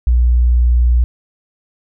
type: tone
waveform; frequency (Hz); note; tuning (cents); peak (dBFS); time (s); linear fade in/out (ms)
sine; 60.3; B1; -41; -8; 0.07-1.04; 0
effects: none